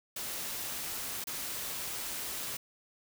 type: noise with dropouts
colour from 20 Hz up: white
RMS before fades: -38 dBFS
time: 0.16-2.57 s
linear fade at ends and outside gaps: 5 ms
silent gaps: 1.241-1.27 s
effects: none